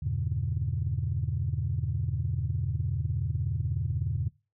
sine chord, E diminished seventh, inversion none, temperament just, 82.41 / 98.89 / 118.67 / 142.4 Hz, E2 / G2 / Bb2 / Db3, 0 / +16 / +31 / +47 cents, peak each -32 dBFS, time 0.02-4.29 s, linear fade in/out 10 ms, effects noise-tail reverb RT60 0.3 s tail -23 dB re dry + tanh soft clip ceiling -18 dBFS

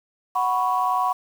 sine chord, F# suspended fourth, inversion none, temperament equal, 740 / 987.8 / 1108.7 Hz, F#5 / B5 / C#6, 0 / 0 / 0 cents, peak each -23 dBFS, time 0.35-1.13 s, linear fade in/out 10 ms, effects tanh soft clip ceiling -10 dBFS + 7-bit

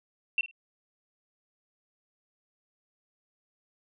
sine tone with echo, 2707 Hz, E7, 45 cents sharp, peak -22 dBFS, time 0.38-0.41 s, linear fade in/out 2 ms, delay 51 ms, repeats 2, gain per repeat -15 dB, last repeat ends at 0.512 s, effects none

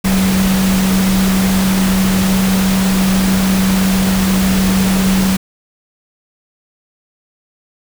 sine tone in noise, 190 Hz, F#3, 46 cents sharp, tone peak -11 dBFS, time 0.04-5.37 s, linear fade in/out 10 ms, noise pink, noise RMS -19 dBFS, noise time 0.04-5.37 s, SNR +5 dB, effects none

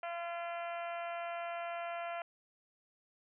harmonic tone, 342 Hz, F4, 36 cents flat, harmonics 2 / 3 / 4 / 5 / 6 / 7 / 8 / 9, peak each -39 / -49 / -46 / -52 / -52 / -51 / -54 / -58 dBFS, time 0.03-2.22 s, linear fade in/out 2 ms, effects none

